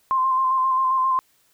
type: tone with vibrato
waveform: sine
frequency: 1046.5 Hz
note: C6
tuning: in tune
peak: -17 dBFS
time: 0.11-1.19 s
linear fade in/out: 0 ms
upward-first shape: square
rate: 7.5 Hz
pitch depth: 21 cents each way
effects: white hiss -62 dBFS RMS until 1.53 s